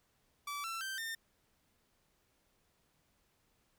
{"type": "tone with pitch steps", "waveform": "sawtooth", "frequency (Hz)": [1155, 1342.2, 1559.7, 1812.4], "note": ["D6", "E6", "G6", "A#6"], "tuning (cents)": [-29, 31, -9, -49], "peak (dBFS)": -35, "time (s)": [0.47, 1.15], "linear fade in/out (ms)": 5, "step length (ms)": 170, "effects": ["pink hiss -75 dBFS RMS until 3.78 s"]}